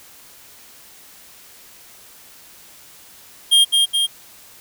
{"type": "tone with echo", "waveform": "square", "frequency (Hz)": 3220, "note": "G7", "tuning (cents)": 46, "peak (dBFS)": -10, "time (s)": [3.51, 3.65], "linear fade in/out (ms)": 20, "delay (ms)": 210, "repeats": 2, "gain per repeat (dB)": -3, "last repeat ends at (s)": 4.07, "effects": ["white hiss -45 dBFS RMS until 4.6 s"]}